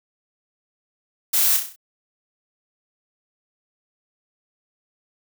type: noise with echo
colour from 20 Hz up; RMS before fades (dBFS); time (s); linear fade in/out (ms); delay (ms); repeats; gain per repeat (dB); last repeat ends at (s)
blue; -19; 1.33-1.57; 10; 32; 6; -5; 1.762
effects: none